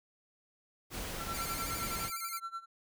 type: noise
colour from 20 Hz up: pink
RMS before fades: -40 dBFS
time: 0.9-2.11 s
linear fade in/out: 50 ms
type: tone with tremolo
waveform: triangle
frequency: 1350 Hz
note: E6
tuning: 41 cents sharp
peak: -34 dBFS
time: 1.18-2.66 s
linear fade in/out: 50 ms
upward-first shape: sine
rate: 9.6 Hz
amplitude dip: 90%
type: tone with vibrato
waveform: 5% pulse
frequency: 2229 Hz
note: C#7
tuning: 9 cents sharp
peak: -30 dBFS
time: 1.33-2.4 s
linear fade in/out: 20 ms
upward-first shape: square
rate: 12 Hz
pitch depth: 82 cents each way
effects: none